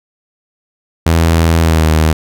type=tone with pitch glide; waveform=sawtooth; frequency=82.41 to 78.87 Hz; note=E2 to D#2; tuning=0 to +24 cents; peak=-4 dBFS; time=1.06-2.13 s; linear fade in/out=5 ms; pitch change=-76 cents; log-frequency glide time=1.6-1.85 s; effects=none